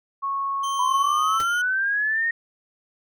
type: tone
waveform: sine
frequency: 1101 Hz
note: C#6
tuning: 12 cents flat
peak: -23 dBFS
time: 0.22-1.39 s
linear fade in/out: 20 ms
type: tone with pitch glide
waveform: 25% pulse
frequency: 3126 to 3060 Hz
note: G7 to G7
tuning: -6 to -42 cents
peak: -28 dBFS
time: 0.63-1.62 s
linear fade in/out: 10 ms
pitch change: -36 cents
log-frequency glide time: 0.83-0.94 s
type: linear sweep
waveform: sine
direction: up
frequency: 990 to 1864.7 Hz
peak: -20 dBFS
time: 0.79-2.31 s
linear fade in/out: 5 ms
type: noise with exponential decay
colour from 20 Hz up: pink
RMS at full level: -30 dBFS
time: 1.4-1.48 s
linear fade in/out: 0 ms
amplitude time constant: 16 ms
effects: none